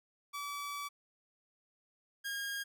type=tone pair in turn; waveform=sawtooth; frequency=1149 / 1624.9 Hz; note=D6 / G#6; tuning=-38 / -38 cents; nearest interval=tritone; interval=600 cents; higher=second; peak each=-35 / -33 dBFS; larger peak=second; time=0.33-0.89 / 2.24-2.64 s; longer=first; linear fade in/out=20 ms; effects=none